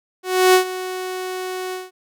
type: tone with ADSR envelope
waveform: sawtooth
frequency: 370 Hz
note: F#4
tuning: in tune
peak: -5 dBFS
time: 0.23-1.91 s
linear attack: 310 ms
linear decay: 100 ms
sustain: -16 dB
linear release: 180 ms
effects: none